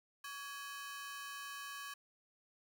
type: ring-modulated tone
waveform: sawtooth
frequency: 1396.9 Hz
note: F6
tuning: in tune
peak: -38 dBFS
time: 0.24-1.94 s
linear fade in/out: 5 ms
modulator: 267 Hz
effects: none